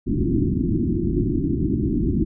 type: low-pass noise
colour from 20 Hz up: white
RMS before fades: -21 dBFS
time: 0.06-2.25 s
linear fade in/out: 20 ms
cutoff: 360 Hz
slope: 96 dB/octave
effects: none